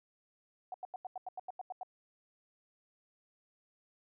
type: tone bursts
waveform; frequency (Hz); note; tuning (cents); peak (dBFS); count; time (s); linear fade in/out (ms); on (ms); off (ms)
sine; 742; F#5; +5; -38; 11; 0.72-1.832; 2; 22; 87
effects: none